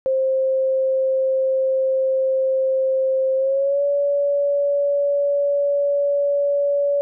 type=tone with pitch glide; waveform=sine; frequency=528 to 569.2 Hz; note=C5 to C#5; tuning=+16 to +46 cents; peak=-16 dBFS; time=0.06-7.01 s; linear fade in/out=0 ms; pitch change=+130 cents; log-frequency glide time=3.36-3.83 s; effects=none